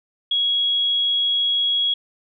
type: tone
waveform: sine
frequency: 3322 Hz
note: G#7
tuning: in tune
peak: -17 dBFS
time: 0.31-1.94 s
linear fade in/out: 5 ms
effects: none